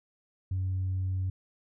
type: tone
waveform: sine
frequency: 93.6 Hz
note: F#2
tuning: 20 cents sharp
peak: -26 dBFS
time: 0.51-1.3 s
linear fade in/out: 5 ms
effects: tanh soft clip ceiling -25 dBFS